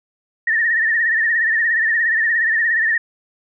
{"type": "tone with vibrato", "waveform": "sine", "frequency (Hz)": 1821, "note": "A#6", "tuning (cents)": -41, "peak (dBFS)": -14, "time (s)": [0.47, 2.98], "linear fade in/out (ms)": 5, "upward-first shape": "sine", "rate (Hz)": 17, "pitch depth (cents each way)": 74, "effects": []}